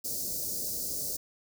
white band-stop noise, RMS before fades -34 dBFS, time 0.04-1.17 s, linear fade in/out 10 ms, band 620 to 4600 Hz, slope 48 dB/octave, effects none

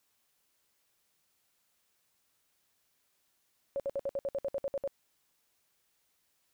sine tone bursts, 554.4 Hz, C#5, in tune, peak -30 dBFS, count 12, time 3.76-4.876 s, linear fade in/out 0 ms, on 38 ms, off 60 ms, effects white hiss -75 dBFS RMS until 6.53 s

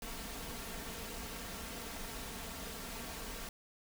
pink noise with comb filter, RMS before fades -44 dBFS, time 0.02-3.49 s, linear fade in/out 2 ms, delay 4.4 ms, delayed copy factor +0.6, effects none

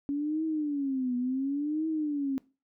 sine tone with vibrato, 280.2 Hz, C#4, 19 cents sharp, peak -27 dBFS, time 0.09-2.38 s, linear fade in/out 0 ms, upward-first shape triangle, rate 0.7 Hz, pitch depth 240 cents each way, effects noise-tail reverb RT60 0.3 s tail -20 dB re dry

